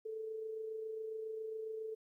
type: tone with amplitude modulation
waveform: sine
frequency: 440 Hz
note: A4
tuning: in tune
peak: -38 dBFS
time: 0.05-1.95 s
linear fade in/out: 10 ms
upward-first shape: sine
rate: 27.3 Hz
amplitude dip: 40%
effects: 13-bit